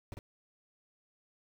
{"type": "noise with echo", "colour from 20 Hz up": "brown", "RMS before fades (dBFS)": -42, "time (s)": [0.12, 0.14], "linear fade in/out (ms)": 0, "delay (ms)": 49, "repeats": 1, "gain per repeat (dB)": -3, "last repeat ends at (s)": 0.189, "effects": []}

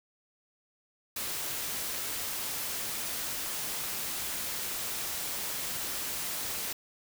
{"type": "noise", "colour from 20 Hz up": "white", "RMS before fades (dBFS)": -35, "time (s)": [1.16, 6.73], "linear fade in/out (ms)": 5, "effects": []}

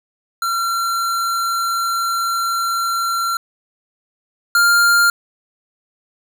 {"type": "tone pair in turn", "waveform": "square", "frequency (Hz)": [1366, 1399.5], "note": ["F6", "F6"], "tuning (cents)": [-39, 3], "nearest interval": "unison", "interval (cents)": 42, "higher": "second", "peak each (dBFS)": [-18, -11], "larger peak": "second", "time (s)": [[0.42, 3.37], [4.55, 5.1]], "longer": "first", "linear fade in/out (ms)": 2, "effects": []}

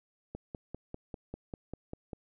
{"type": "click train", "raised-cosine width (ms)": 2, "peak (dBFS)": -26, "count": 10, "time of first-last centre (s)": [0.35, 2.132], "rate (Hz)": 5.05, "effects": []}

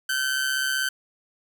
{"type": "tone with amplitude modulation", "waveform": "sawtooth", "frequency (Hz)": 1535, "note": "G6", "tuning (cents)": -37, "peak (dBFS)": -17, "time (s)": [0.09, 0.89], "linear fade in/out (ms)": 5, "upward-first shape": "sine", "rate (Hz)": 136, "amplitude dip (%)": 55, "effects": []}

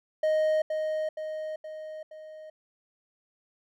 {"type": "tone with echo", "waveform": "triangle", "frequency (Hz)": 622.3, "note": "D#5", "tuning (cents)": 0, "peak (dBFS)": -20, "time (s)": [0.23, 0.62], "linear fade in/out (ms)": 5, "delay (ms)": 470, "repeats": 4, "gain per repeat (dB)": -5, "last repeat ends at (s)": 2.5, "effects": []}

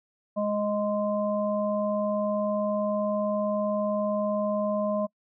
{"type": "harmonic tone", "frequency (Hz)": 207.7, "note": "G#3", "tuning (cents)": 0, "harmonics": [1, 3, 5], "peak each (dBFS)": [-29, -26, -35], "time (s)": [0.36, 5.07], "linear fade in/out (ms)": 20, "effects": ["noise-tail reverb RT60 0.1 s tail -25 dB re dry"]}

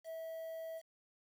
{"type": "tone with quantisation", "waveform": "triangle", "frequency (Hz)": 650, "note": "E5", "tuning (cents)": -24, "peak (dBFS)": -40, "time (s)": [0.04, 0.82], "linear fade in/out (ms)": 50, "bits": 10, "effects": []}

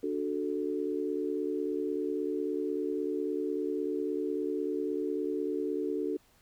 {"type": "chord", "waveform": "sine", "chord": "D major", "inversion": "none", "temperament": "equal", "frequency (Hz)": [293.7, 370, 440], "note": ["D4", "F#4", "A4"], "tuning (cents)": [0, 0, 0], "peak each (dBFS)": -34, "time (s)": [0.03, 6.17], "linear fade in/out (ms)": 5, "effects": ["pink hiss -65 dBFS RMS until 6.41 s"]}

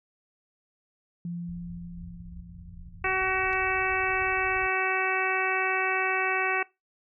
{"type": "tone with exponential decay", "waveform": "sine", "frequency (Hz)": 172.6, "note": "F3", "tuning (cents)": -20, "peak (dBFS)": -30, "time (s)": [1.25, 4.38], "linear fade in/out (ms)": 2, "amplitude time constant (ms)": 680}
{"type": "low-pass noise", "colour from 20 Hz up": "pink", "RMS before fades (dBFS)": -45, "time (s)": [1.48, 4.67], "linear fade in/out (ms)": 10, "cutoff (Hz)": 110, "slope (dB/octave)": 24}
{"type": "harmonic tone", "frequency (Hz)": 377.3, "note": "F#4", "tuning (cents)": 34, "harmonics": [1, 2, 3, 4, 5, 6, 7], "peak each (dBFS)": [-32, -32, -32, -32, -32, -32, -32], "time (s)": [3.04, 6.63], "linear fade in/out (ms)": 5}
{"type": "clicks", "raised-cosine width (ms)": 0.2, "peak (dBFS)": -32, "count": 2, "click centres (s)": [3.529, 3.533]}
{"effects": ["noise-tail reverb RT60 0.2 s tail -20 dB re dry"]}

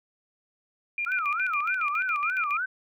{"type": "tone with tremolo", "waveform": "sine", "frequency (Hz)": 2400, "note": "D7", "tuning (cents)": 37, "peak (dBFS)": -26, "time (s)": [0.98, 2.57], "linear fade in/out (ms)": 2, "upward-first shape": "square", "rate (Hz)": 7.2, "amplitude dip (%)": 80}
{"type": "tone with vibrato", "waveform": "sine", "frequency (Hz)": 1328, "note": "E6", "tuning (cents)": 12, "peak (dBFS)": -26, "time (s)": [1.06, 2.66], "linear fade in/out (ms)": 10, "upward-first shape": "sine", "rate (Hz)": 3.3, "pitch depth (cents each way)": 250}
{"effects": []}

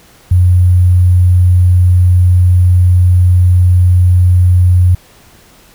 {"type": "tone with sample-and-hold", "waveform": "sine", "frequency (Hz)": 90, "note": "F#2", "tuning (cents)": -47, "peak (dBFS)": -4, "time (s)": [0.31, 4.95], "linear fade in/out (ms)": 5, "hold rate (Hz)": 11025, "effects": ["pink hiss -43 dBFS RMS until 5.74 s"]}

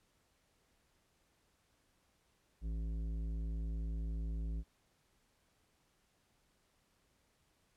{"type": "tone with tanh clipping", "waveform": "sine", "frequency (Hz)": 55, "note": "A1", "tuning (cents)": 0, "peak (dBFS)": -38, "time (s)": [2.61, 4.64], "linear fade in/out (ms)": 50, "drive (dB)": 12, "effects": ["pink hiss -75 dBFS RMS until 7.76 s", "low-pass 12000 Hz 12 dB/octave"]}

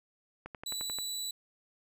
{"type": "click train", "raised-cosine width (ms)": 0.5, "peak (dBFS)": -27, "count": 7, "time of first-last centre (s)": [0.46, 0.986], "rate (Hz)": 11.4}
{"type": "tone", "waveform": "25% pulse", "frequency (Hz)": 3951, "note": "B7", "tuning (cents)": 0, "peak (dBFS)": -31, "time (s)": [0.66, 1.31], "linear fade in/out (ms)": 5}
{"effects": []}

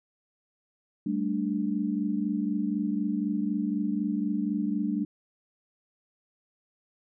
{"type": "chord", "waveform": "sine", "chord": "G suspended second", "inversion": "none", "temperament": "equal", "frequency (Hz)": [196, 220, 293.7], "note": ["G3", "A3", "D4"], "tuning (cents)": [0, 0, 0], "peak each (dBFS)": -30, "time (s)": [1.06, 5.05], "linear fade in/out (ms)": 5, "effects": []}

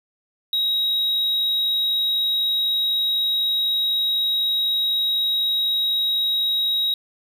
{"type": "tone", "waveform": "triangle", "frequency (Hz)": 3812, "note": "A#7", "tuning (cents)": 38, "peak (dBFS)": -17, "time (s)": [0.53, 6.94], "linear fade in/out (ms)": 2, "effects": []}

